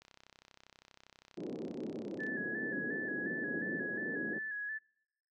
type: click train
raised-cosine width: 0.2 ms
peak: -38 dBFS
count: 74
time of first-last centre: 0.02-2.266 s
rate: 32.5 Hz
type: band-pass noise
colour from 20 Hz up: pink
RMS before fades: -41 dBFS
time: 1.37-4.39 s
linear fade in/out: 10 ms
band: 220 to 440 Hz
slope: 24 dB/octave
type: tone with vibrato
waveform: sine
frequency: 1710 Hz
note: A6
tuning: 50 cents flat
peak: -37 dBFS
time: 2.19-4.79 s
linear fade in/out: 20 ms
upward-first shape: square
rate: 2.8 Hz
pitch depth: 37 cents each way
effects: noise-tail reverb RT60 0.8 s tail -25 dB re dry